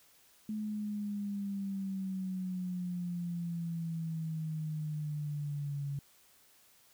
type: exponential sweep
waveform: sine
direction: down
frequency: 215.2 to 140 Hz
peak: -34 dBFS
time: 0.49-5.99 s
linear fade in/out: 2 ms
effects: white hiss -64 dBFS RMS until 6.93 s